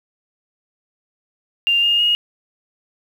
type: tone with pitch steps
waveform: sine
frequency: 2794 / 2831 / 2869 Hz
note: F7 / F7 / F7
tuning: 0 / +23 / +46 cents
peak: -13 dBFS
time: 1.67-2.15 s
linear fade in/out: 0 ms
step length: 160 ms
effects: 7-bit